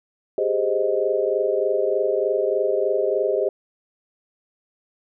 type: chord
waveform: sine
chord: Ab major seventh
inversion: third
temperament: equal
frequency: 392 / 415.3 / 523.3 / 622.3 Hz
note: G4 / Ab4 / C5 / Eb5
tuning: 0 / 0 / 0 / 0 cents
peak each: -24 dBFS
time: 0.38-3.49 s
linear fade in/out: 2 ms
effects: none